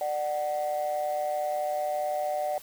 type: tone pair together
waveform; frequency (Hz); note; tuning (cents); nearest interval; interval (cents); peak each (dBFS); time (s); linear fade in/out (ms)
sine; 594.8 / 747; D5 / F#5; +22 / +16; major third; 394; -28; 0.01-2.58; 2
effects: tanh soft clip ceiling -22 dBFS + white hiss -49 dBFS RMS until 2.62 s